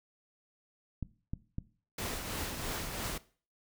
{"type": "clicks", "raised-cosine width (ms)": 5, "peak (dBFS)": -23, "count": 3, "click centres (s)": [1.027, 1.335, 1.584]}
{"type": "noise with tremolo", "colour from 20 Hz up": "pink", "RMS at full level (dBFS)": -36, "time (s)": [1.98, 3.18], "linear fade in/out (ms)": 5, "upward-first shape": "triangle", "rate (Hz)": 3, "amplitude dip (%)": 45}
{"effects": ["noise-tail reverb RT60 0.4 s tail -18 dB re dry"]}